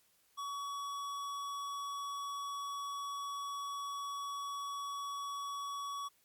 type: tone with hard clipping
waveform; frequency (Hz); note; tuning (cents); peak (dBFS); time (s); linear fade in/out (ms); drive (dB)
sine; 1129; C#6; +31; -40; 0.37-6.09; 20; 15
effects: white hiss -71 dBFS RMS until 6.24 s + MP3 96 kbps